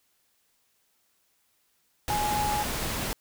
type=tone in noise; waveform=sine; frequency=836 Hz; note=G#5; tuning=11 cents sharp; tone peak=-26 dBFS; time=2.1-2.63 s; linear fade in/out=0 ms; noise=pink; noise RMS=-31 dBFS; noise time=2.08-3.13 s; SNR=+2 dB; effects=white hiss -70 dBFS RMS until 3.2 s